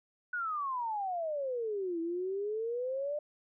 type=exponential two-way sweep; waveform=sine; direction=down then up; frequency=1487 to 327 to 602 Hz; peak=-32 dBFS; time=0.33-3.19 s; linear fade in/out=5 ms; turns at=2 s; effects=none